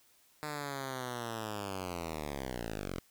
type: linear sweep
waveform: 5% pulse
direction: down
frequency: 152.2 to 42.57 Hz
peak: -26 dBFS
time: 0.43-2.99 s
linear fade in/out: 0 ms
effects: white hiss -66 dBFS RMS until 3.1 s